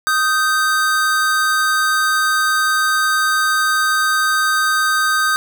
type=tone pair together; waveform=square; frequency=1244.5 / 1553.6 Hz; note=D#6 / G6; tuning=0 / -16 cents; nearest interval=major third; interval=384 cents; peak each=-18 / -17 dBFS; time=0.07-5.36 s; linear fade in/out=0 ms; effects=none